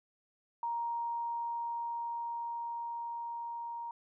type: tone with level ramp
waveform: sine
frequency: 937 Hz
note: A#5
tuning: 9 cents sharp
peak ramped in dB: -32 to -38 dBFS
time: 0.63-3.91 s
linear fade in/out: 2 ms
effects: none